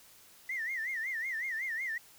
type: tone with vibrato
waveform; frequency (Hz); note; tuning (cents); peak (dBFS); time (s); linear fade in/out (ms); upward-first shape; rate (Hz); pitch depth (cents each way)
sine; 1947; B6; -25; -32; 0.49-1.98; 5; sine; 5.4; 170
effects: tanh soft clip ceiling -28 dBFS + white hiss -58 dBFS RMS until 2.18 s